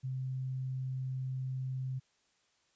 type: tone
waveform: sine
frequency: 130.4 Hz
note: C3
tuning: 5 cents flat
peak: -34 dBFS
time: 0.03-2 s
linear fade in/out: 20 ms
effects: white hiss -73 dBFS RMS until 2.75 s + resampled to 16000 Hz